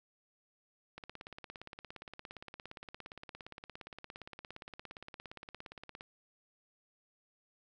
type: click train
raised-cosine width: 0.3 ms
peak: -30 dBFS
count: 88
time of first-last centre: 0.98-6.009 s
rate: 17.3 Hz
effects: none